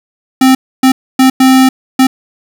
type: tone bursts at uneven times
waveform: square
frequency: 261.6 Hz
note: C4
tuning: in tune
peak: -4 dBFS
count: 5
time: 0.41-0.55 / 0.83-0.92 / 1.19-1.3 / 1.4-1.69 / 1.99-2.07 s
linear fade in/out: 5 ms
effects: 7-bit